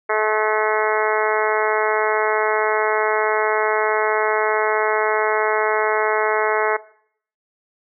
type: harmonic tone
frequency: 215.4 Hz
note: A3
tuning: 37 cents flat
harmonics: 2 / 3 / 4 / 5 / 6 / 7 / 8 / 9 / 10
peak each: -22 / -24 / -25 / -26 / -27 / -27 / -28 / -29 / -29 dBFS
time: 0.09-6.77 s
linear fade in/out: 10 ms
effects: noise-tail reverb RT60 0.6 s tail -18 dB re dry